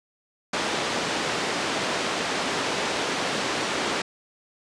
pink band-pass noise, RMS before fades -27 dBFS, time 0.53-4.02 s, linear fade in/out 5 ms, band 270 to 5300 Hz, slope 12 dB/octave, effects resampled to 22050 Hz

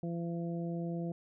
harmonic tone, 169.7 Hz, F3, 49 cents flat, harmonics 1 / 2 / 3 / 4, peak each -35 / -41 / -45 / -47 dBFS, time 0.03-1.12 s, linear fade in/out 2 ms, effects none

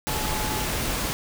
sine tone in noise, 859 Hz, A5, 42 cents flat, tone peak -33 dBFS, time 0.07-0.64 s, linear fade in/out 0 ms, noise pink, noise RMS -27 dBFS, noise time 0.07-1.13 s, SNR -9 dB, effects none

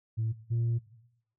sine tone pair in turn, 111.6 / 116.6 Hz, A2 / A#2, +25 / +1 cents, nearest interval minor second, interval 76 cents, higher second, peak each -26 / -24 dBFS, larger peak second, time 0.17-0.33 / 0.5-0.79 s, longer second, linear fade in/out 20 ms, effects noise-tail reverb RT60 0.8 s tail -17 dB re dry + tanh soft clip ceiling -24 dBFS

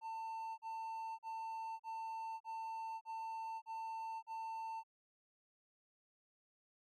triangle tone bursts, 896 Hz, A5, 31 cents sharp, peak -40 dBFS, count 8, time 0.01-4.836 s, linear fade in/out 50 ms, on 570 ms, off 38 ms, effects none

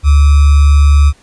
sine tone with sample-and-hold, 72.2 Hz, D2, 29 cents flat, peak -3 dBFS, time 0.03-1.13 s, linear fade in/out 50 ms, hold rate 1225 Hz, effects pink hiss -47 dBFS RMS until 1.22 s + resampled to 22050 Hz

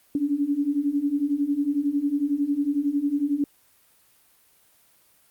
sine beating tone pair, 279.6 / 290.6 Hz, C#4 / D4, +15 / -18 cents, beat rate 11 Hz, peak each -26 / -23 dBFS, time 0.15-3.44 s, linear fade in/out 2 ms, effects white hiss -60 dBFS RMS until 5.3 s + Opus 32 kbps

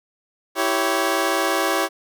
15% pulse chord, C# diminished, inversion first, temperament equal with one note detuned, 329.6 / 389.5 / 554.4 Hz, E4 / G4 / C#5, 0 / -11 / 0 cents, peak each -17 dBFS, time 0.55-1.89 s, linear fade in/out 50 ms, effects none

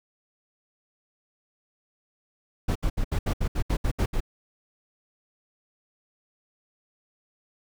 brown noise bursts, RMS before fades -24 dBFS, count 11, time 2.68-4.205 s, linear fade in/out 10 ms, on 75 ms, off 70 ms, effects none

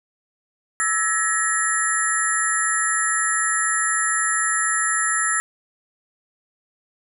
sine tone cluster, 1316 / 1696 / 1893 / 7240 / 10120 Hz, E6 / G#6 / A#6 / A8 / D#9, -3 / +36 / +26 / +48 / +28 cents, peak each -25 dBFS, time 0.8-5.4 s, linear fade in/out 0 ms, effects none

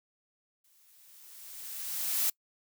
blue noise with exponential growth, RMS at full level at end -27 dBFS, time 0.64-2.3 s, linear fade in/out 5 ms, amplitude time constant 360 ms, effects noise-tail reverb RT60 0.1 s tail -26 dB re dry

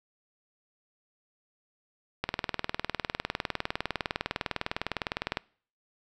click train, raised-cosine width 0.3 ms, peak -12 dBFS, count 63, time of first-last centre 2.24-5.371 s, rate 19.8 Hz, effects noise-tail reverb RT60 0.5 s tail -24 dB re dry

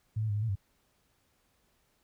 sine tone with pitch steps, 108.4 / 109.6 / 102.7 / 105.1 / 113.6 / 97.7 Hz, A2 / A2 / G#2 / G#2 / A#2 / G2, -25 / -6 / -19 / +21 / -44 / -5 cents, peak -28 dBFS, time 0.16-0.556 s, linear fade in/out 10 ms, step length 66 ms, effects pink hiss -72 dBFS RMS until 2.03 s

